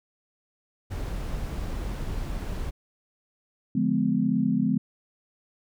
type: noise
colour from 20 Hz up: brown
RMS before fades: -31 dBFS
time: 0.9-2.71 s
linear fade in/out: 20 ms
type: chord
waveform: sine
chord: D diminished seventh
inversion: none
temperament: just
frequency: 146.83 / 176.2 / 211.4 / 253.7 Hz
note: D3 / F3 / Ab3 / Cb4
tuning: 0 / +16 / +31 / +47 cents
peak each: -31 / -28 / -25 / -25 dBFS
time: 3.75-4.78 s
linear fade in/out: 5 ms
effects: none